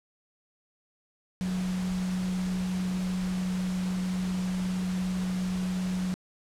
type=tone in noise; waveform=sine; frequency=184 Hz; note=F#3; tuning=9 cents flat; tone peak=-27 dBFS; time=1.41-6.14 s; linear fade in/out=0 ms; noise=pink; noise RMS=-41 dBFS; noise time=1.41-6.14 s; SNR=+11 dB; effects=low-pass 9000 Hz 12 dB/octave